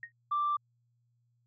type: tone with exponential decay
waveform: sine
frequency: 1864.7 Hz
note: A#6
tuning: in tune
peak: -35 dBFS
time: 0.03-0.12 s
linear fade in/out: 2 ms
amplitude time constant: 19 ms
type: tone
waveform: sine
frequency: 1176 Hz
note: D6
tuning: 2 cents sharp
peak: -26 dBFS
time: 0.31-0.57 s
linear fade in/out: 10 ms
effects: tanh soft clip ceiling -23 dBFS + added 119 Hz sine -70 dBFS peak until 1.46 s